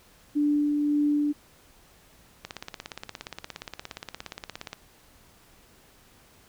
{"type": "tone with tremolo", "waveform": "sine", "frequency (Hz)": 293.7, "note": "D4", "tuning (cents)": 0, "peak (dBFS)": -20, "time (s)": [0.35, 1.33], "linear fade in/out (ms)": 20, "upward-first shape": "sine", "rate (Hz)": 1.8, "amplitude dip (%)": 25}
{"type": "click train", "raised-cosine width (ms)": 0.2, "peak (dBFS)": -18, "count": 40, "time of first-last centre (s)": [2.45, 4.731], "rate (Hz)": 17.1}
{"effects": ["pink hiss -57 dBFS RMS until 6.48 s"]}